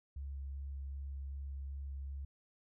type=tone with vibrato; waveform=sine; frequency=68.9 Hz; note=C#2; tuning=10 cents flat; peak=-40 dBFS; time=0.16-2.25 s; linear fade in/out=5 ms; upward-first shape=square; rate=2.6 Hz; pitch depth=9 cents each way; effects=none